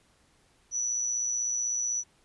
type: tone with amplitude modulation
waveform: sine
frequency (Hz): 5920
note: F#8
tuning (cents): 0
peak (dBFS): -25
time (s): 0.71-2.04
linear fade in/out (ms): 50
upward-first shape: sine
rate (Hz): 116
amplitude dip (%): 45
effects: pink hiss -65 dBFS RMS until 2.24 s + resampled to 24000 Hz